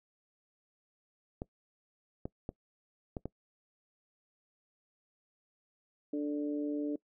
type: clicks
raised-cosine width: 2 ms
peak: -24 dBFS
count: 5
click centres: 1.419 / 2.255 / 2.491 / 3.168 / 3.256 s
type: harmonic tone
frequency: 146.83 Hz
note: D3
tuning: in tune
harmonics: 2 / 3 / 4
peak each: -32 / -40 / -44 dBFS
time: 6.13-6.96 s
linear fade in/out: 5 ms
effects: noise-tail reverb RT60 0.1 s tail -22 dB re dry